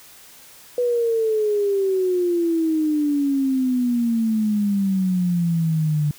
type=exponential sweep; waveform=sine; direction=down; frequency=493.9 to 146.7 Hz; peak=-17 dBFS; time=0.78-6.11 s; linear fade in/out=2 ms; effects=white hiss -46 dBFS RMS until 6.18 s